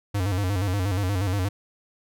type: tone with vibrato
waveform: square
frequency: 96.3 Hz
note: G2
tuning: 30 cents flat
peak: -23 dBFS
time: 0.14-1.49 s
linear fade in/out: 10 ms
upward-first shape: square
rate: 8.4 Hz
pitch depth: 93 cents each way
effects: none